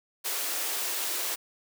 white high-pass noise, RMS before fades -31 dBFS, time 0.24-1.36 s, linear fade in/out 20 ms, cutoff 290 Hz, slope 96 dB/octave, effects none

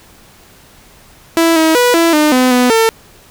sawtooth tone with pitch steps, 330.9 / 319.8 / 489.7 / 333.7 / 302.6 / 254 / 248.6 / 450.1 Hz, E4 / D#4 / B4 / E4 / D#4 / B3 / B3 / A4, +7 / +48 / -15 / +21 / -48 / +49 / +12 / +39 cents, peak -4 dBFS, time 1.37-2.89 s, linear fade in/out 0 ms, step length 190 ms, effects pink hiss -43 dBFS RMS until 3.3 s

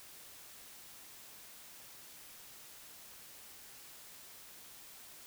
silence, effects white hiss -54 dBFS RMS until 5.26 s

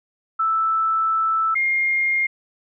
sine tone pair in turn, 1318.5 / 2126 Hz, E6 / C7, 0 / +27 cents, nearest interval minor sixth, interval 827 cents, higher second, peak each -17 dBFS, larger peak neither, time 0.39-1.55 / 1.55-2.27 s, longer first, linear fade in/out 10 ms, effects none

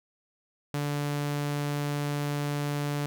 sawtooth tone, 145.3 Hz, D3, 18 cents flat, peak -24 dBFS, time 0.74-3.06 s, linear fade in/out 0 ms, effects none

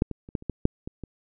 clicks, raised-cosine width 3 ms, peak -7 / -19 / -30 / -14 / -30 / -15 / -6 / -21 / -23 dBFS, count 9, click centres 0.021 / 0.113 / 0.289 / 0.352 / 0.424 / 0.497 / 0.654 / 0.875 / 1.037 s, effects none

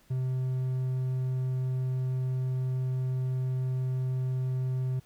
triangle tone, 129 Hz, C3, 24 cents flat, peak -25 dBFS, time 0.1-5 s, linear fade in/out 10 ms, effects pink hiss -63 dBFS RMS until 5.05 s

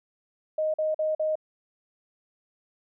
sine tone bursts, 622.3 Hz, D#5, in tune, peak -23 dBFS, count 4, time 0.58-1.355 s, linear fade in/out 5 ms, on 160 ms, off 45 ms, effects none

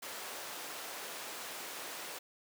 pink high-pass noise, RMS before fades -44 dBFS, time 0.02-2.19 s, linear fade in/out 10 ms, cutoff 490 Hz, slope 12 dB/octave, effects none

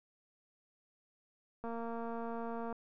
click train, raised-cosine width 1 ms, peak -29 dBFS, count 252, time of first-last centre 1.64-2.727 s, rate 231 Hz, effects none

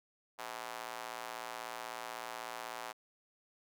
square tone with high-pass filter, 58.1 Hz, A#1, 5 cents flat, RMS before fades -44 dBFS, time 0.38-2.93 s, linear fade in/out 20 ms, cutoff 820 Hz, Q 1.5, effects none

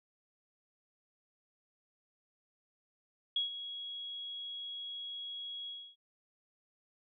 sine tone with ADSR envelope, 3322 Hz, G#7, in tune, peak -28 dBFS, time 3.36-5.96 s, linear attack 4 ms, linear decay 130 ms, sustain -12 dB, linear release 280 ms, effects none

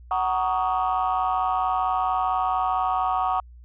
sine chord, D# minor seventh, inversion first, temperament just, 746.7 / 933.4 / 1120.1 / 1244.5 Hz, F#5 / A#5 / C#6 / D#6, +16 / +2 / +18 / 0 cents, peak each -23 / -27 / -26 / -28 dBFS, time 0.11-3.4 s, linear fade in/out 2 ms, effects tanh soft clip ceiling -14 dBFS + added 60 Hz sine -43 dBFS peak until 3.64 s

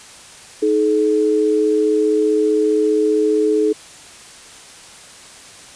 sine tone pair together, 313.2 / 428.4 Hz, D#4 / A4, +11 / -46 cents, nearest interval perfect fourth, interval 543 cents, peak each -18 / -14 dBFS, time 0.62-3.73 s, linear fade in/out 10 ms, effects white hiss -40 dBFS RMS until 5.75 s + resampled to 22050 Hz

